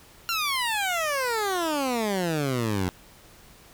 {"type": "exponential sweep", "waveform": "15% pulse", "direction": "down", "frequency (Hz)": [1400, 87.8], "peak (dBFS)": -18, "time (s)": [0.29, 2.89], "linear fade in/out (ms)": 0, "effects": ["pink hiss -52 dBFS RMS until 3.73 s"]}